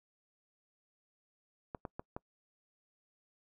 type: clicks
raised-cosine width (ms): 1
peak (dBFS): -26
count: 4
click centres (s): 1.748 / 1.852 / 1.995 / 2.165
effects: noise-tail reverb RT60 0.1 s tail -26 dB re dry